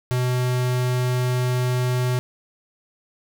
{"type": "tone", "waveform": "square", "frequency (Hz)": 125.4, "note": "B2", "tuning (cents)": 27, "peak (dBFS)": -20, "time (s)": [0.11, 2.19], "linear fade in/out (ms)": 0, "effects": []}